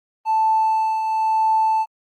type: tone with tremolo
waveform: triangle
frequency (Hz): 880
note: A5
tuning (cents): 0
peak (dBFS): -10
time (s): 0.25-1.86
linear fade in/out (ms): 50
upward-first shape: triangle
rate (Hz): 0.97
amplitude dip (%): 60
effects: tanh soft clip ceiling -12 dBFS + Opus 24 kbps